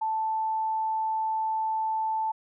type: tone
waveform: sine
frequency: 880 Hz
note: A5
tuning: in tune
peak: -25 dBFS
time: 0.01-2.32 s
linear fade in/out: 10 ms
effects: none

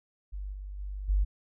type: tone with level steps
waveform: sine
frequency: 48.98 Hz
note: G1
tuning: 1 cent flat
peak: -34 / -37 / -34 / -22 dBFS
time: 0.32-1.25 s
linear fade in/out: 20 ms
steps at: 0.52 / 0.78 / 1.08 s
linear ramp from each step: 20 ms
effects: none

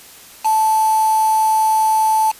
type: tone with quantisation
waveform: sine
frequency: 875 Hz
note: A5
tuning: 10 cents flat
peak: -12 dBFS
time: 0.44-2.32 s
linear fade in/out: 20 ms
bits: 4
effects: white hiss -41 dBFS RMS until 2.39 s + resampled to 32000 Hz

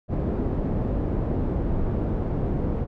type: low-pass noise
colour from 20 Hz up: pink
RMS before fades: -25 dBFS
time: 0.08-2.87 s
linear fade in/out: 50 ms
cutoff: 450 Hz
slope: 12 dB/octave
effects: none

